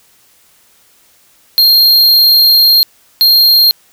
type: tone bursts at uneven times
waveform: square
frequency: 4213 Hz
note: C8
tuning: 11 cents sharp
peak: -5 dBFS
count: 2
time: 1.58-2.83 / 3.21-3.71 s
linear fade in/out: 0 ms
effects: white hiss -49 dBFS RMS until 3.92 s